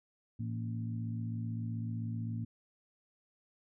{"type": "harmonic tone with a mistuned harmonic", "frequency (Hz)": 55.8, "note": "A1", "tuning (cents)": 25, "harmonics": [2, 3, 4, 5], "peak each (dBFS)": [-36, -45, -41, -50], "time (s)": [0.39, 2.45], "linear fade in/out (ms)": 10, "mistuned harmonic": 4, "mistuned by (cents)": 65, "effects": []}